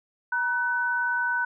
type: tone pair together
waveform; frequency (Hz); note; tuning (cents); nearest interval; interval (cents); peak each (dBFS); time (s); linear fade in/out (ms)
sine; 954 / 1503.1; A#5 / F#6; +40 / +27; minor sixth; 787; -29 / -24; 0.32-1.45; 5
effects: none